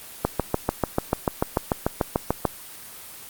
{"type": "click train", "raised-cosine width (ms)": 1, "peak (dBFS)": -5, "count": 16, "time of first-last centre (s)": [0.25, 2.453], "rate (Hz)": 6.81, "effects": ["white hiss -41 dBFS RMS until 3.29 s", "Opus 24 kbps"]}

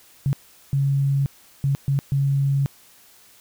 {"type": "tone bursts at uneven times", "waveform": "sine", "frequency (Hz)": 138.59, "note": "C#3", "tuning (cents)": 0, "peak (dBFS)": -17, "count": 5, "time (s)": [[0.26, 0.33], [0.73, 1.26], [1.64, 1.75], [1.88, 1.99], [2.12, 2.66]], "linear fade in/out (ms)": 0, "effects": ["white hiss -52 dBFS RMS until 3.4 s"]}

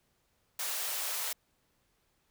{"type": "high-pass noise", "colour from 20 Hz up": "white", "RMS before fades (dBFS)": -35, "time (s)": [0.59, 1.33], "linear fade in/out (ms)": 5, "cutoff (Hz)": 490, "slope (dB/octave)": 24, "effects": ["pink hiss -74 dBFS RMS until 2.3 s"]}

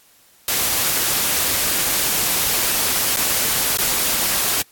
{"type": "noise with dropouts", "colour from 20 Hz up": "white", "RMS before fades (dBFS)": -19, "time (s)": [0.48, 4.62], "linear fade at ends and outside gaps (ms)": 2, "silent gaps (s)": [[3.16, 3.169], [3.773, 3.785]], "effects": ["white hiss -53 dBFS RMS until 4.71 s", "AAC 64 kbps"]}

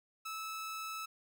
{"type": "tone", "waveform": "sawtooth", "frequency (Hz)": 1306, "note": "E6", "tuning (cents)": -17, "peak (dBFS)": -36, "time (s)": [0.25, 1.06], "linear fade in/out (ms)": 10, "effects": []}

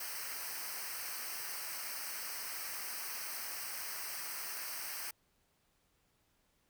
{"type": "noise with comb filter", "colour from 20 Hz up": "white", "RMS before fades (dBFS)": -42, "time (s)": [0, 5.11], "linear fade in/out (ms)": 5, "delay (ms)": 0.28, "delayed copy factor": -0.85, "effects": ["pink hiss -75 dBFS RMS until 6.69 s"]}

